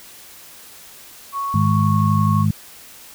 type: tone with pitch glide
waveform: sine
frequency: 1108.7 to 1099.8 Hz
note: C#6 to C#6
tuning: 0 to -14 cents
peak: -21 dBFS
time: 1.32-2.46 s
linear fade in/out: 50 ms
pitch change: -14 cents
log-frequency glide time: 1.79-1.97 s
type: harmonic tone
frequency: 51.91 Hz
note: G#1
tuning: in tune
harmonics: 2 / 3 / 4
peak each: -17 / -19 / -20 dBFS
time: 1.54-2.51 s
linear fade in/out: 5 ms
effects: white hiss -42 dBFS RMS until 3.14 s